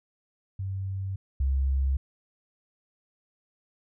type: tone pair in turn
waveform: sine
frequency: 96.3 / 67.28 Hz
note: G2 / C2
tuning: -30 / +49 cents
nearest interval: tritone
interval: 621 cents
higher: first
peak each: -29 / -22 dBFS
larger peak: second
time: 0.59-1.16 / 1.4-1.97 s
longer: neither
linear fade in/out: 5 ms
effects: none